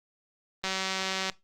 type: click train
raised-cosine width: 0.2 ms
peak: -13 dBFS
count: 126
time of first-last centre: 0.64-1.298 s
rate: 190 Hz
effects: noise-tail reverb RT60 0.2 s tail -19 dB re dry + Opus 32 kbps